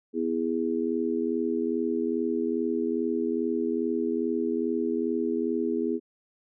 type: harmonic tone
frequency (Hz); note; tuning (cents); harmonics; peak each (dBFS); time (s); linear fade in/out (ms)
82.41; E2; 0; 3 / 4 / 5; -29 / -29 / -29; 0.13-6; 50
effects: none